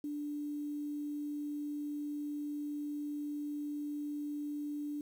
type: tone with quantisation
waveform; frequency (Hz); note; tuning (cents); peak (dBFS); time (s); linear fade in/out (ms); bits
sine; 293.7; D4; 0; -36; 0.04-5.01; 2; 10
effects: none